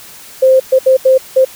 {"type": "tone bursts at uneven times", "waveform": "sine", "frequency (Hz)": 523.3, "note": "C5", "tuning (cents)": 0, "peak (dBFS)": -4, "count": 5, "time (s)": [[0.42, 0.6], [0.72, 0.79], [0.86, 0.97], [1.05, 1.18], [1.36, 1.45]], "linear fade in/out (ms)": 10, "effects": ["white hiss -35 dBFS RMS until 1.55 s"]}